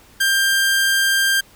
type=tone; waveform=sawtooth; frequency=1589 Hz; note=G6; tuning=23 cents sharp; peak=-11 dBFS; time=0.2-1.41 s; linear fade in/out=10 ms; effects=pink hiss -49 dBFS RMS until 1.55 s